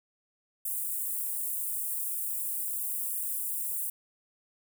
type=high-pass noise; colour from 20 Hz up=white; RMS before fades=-33 dBFS; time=0.65-3.9 s; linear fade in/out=5 ms; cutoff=8400 Hz; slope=48 dB/octave; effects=none